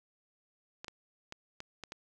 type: clicks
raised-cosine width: 0.2 ms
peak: -25 dBFS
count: 6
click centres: 0.845 / 0.882 / 1.324 / 1.604 / 1.837 / 1.921 s
effects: none